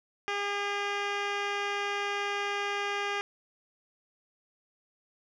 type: tone with low-pass filter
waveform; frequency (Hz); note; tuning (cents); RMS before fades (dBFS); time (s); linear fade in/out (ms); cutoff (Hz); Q
10% pulse; 405.2; G#4; -43; -32; 0.28-3.21; 0; 3700; 1.4
effects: none